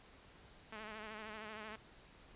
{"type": "tone with vibrato", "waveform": "5% pulse", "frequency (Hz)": 215.5, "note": "A3", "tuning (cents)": -36, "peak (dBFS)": -35, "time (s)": [0.72, 1.76], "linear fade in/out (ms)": 5, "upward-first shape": "sine", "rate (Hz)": 13, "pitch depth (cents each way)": 52, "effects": ["pink hiss -61 dBFS RMS until 2.35 s", "resampled to 8000 Hz"]}